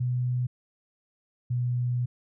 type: tone pair in turn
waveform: sine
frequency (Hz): 124.5 / 122.93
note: B2 / B2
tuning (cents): +14 / -8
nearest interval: unison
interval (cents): 22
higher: first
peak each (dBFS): -24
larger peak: neither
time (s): 0-0.47 / 1.5-2.06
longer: second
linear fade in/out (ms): 10
effects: none